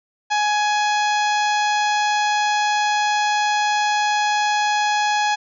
harmonic tone with a mistuned harmonic, 837 Hz, G#5, 13 cents sharp, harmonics 1 / 2 / 3 / 4 / 5 / 6 / 7 / 8, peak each -18 / -24 / -28 / -30 / -32 / -34 / -35 / -36 dBFS, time 0.3-5.36 s, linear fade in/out 20 ms, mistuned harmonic 7, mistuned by +19 cents, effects none

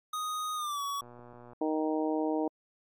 square tone with pitch glide, 1244.5 to 1128.1 Hz, D#6 to C#6, 0 to +30 cents, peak -33 dBFS, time 0.13-1.01 s, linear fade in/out 5 ms, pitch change -170 cents, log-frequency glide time 0.55-0.82 s
click train, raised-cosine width 1 ms, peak -37 dBFS, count 63, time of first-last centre 1.02-1.532 s, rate 121 Hz
harmonic tone, 155.9 Hz, D#3, 4 cents sharp, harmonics 2 / 3 / 4 / 5 / 6, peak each -30 / -34 / -36 / -38 / -40 dBFS, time 1.61-2.48 s, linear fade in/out 5 ms
effects AAC 64 kbps

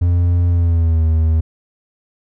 triangle tone with pitch glide, 87.31 to 80.06 Hz, F2 to D#2, 0 to +50 cents, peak -9 dBFS, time 0.01-1.41 s, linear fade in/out 10 ms, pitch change -150 cents, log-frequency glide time 0.48-1.04 s, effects none

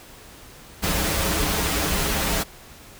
pink noise with comb filter, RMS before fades -23 dBFS, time 0.82-2.44 s, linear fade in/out 20 ms, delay 8.2 ms, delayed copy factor -0.9, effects pink hiss -45 dBFS RMS until 2.99 s

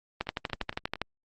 two click trains, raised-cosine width 0.3 ms, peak -13 / -24 dBFS, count 11 / 4, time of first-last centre 0.21-1.016 / 0.27-0.956 s, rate 12.4 / 4.37 Hz, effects Opus 32 kbps

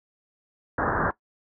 white low-pass noise, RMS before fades -25 dBFS, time 0.78-1.11 s, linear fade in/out 2 ms, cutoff 1700 Hz, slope 96 dB/octave, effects noise-tail reverb RT60 0.1 s tail -17 dB re dry

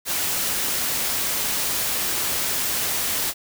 white noise, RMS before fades -24 dBFS, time 0.05-3.34 s, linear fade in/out 50 ms, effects none

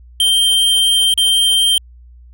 square tone with dropouts, 3152 Hz, G7, 9 cents sharp, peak -11 dBFS, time 0.2-1.78 s, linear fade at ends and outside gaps 2 ms, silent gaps 1.14-1.176 s, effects added 60 Hz sine -38 dBFS peak until 2.33 s

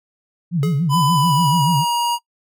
sine tone with vibrato, 155.56 Hz, D#3, in tune, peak -15 dBFS, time 0.51-1.85 s, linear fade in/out 50 ms, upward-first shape sine, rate 6.9 Hz, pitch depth 230 cents each way
square tone with exponential decay, 423.1 Hz, G#4, 32 cents sharp, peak -22 dBFS, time 0.63-0.95 s, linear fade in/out 1 ms, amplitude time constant 69 ms
square tone with pitch glide, 1001 to 950.8 Hz, B5 to A#5, +23 to +34 cents, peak -17 dBFS, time 0.89-2.19 s, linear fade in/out 50 ms, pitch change -89 cents, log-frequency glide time 1.13-1.83 s
effects noise-tail reverb RT60 0.1 s tail -22 dB re dry

